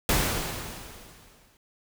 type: noise with exponential decay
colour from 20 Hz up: pink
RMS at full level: -22 dBFS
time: 0.09-1.57 s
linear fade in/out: 1 ms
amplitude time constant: 320 ms
effects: none

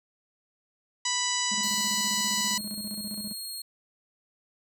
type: harmonic tone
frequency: 987.8 Hz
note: B5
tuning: in tune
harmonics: 1 / 2 / 3 / 4 / 5 / 6 / 7 / 8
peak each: -34 / -34 / -34 / -34 / -34 / -34 / -34 / -34 dBFS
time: 1.05-2.58 s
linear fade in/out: 5 ms
type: tone with tremolo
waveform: triangle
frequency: 207.7 Hz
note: G#3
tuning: in tune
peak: -32 dBFS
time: 1.51-3.33 s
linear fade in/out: 10 ms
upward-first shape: square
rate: 15 Hz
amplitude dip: 75%
type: tone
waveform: 20% pulse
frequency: 4269 Hz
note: C8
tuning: 34 cents sharp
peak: -29 dBFS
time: 1.63-3.62 s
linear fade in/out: 5 ms
effects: none

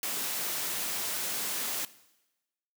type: noise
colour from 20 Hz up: white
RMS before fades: -33 dBFS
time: 0.03-1.85 s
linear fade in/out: 2 ms
effects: noise-tail reverb RT60 1.0 s tail -18 dB re dry + high-pass 150 Hz 12 dB/octave

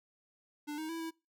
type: tone with pitch steps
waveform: square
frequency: 295.9 / 314.3 / 329.9 / 326.3 Hz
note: D4 / D#4 / E4 / E4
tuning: +13 / +18 / +1 / -18 cents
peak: -38 dBFS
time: 0.67-1.11 s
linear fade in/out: 20 ms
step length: 110 ms
effects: noise-tail reverb RT60 0.3 s tail -25 dB re dry

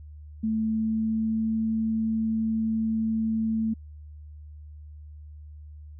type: tone with pitch glide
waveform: sine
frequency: 220.2 to 222.1 Hz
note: A3 to A3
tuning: +2 to +16 cents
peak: -23 dBFS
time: 0.43-3.74 s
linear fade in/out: 10 ms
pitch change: +14 cents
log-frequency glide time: 0.63-1.6 s
effects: added 75 Hz sine -41 dBFS peak until 5.99 s

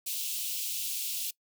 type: high-pass noise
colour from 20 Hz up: white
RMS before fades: -34 dBFS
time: 0.06-1.31 s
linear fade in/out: 10 ms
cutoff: 2600 Hz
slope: 48 dB/octave
effects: noise-tail reverb RT60 0.1 s tail -22 dB re dry

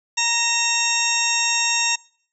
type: harmonic tone with a mistuned harmonic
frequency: 932.3 Hz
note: A#5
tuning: in tune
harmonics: 1 / 2 / 3 / 4 / 6 / 7 / 8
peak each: -27 / -29 / -24 / -25 / -24 / -27 / -26 dBFS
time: 0.17-1.96 s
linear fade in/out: 10 ms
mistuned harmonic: 3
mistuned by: -55 cents
effects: noise-tail reverb RT60 0.6 s tail -26 dB re dry

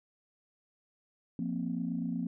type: chord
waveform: sine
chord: F suspended fourth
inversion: none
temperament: equal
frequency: 174.61 / 233.1 / 261.6 Hz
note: F3 / Bb3 / C4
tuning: 0 / 0 / 0 cents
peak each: -35 / -35 / -36 dBFS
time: 1.39-2.27 s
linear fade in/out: 2 ms
effects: tanh soft clip ceiling -22 dBFS

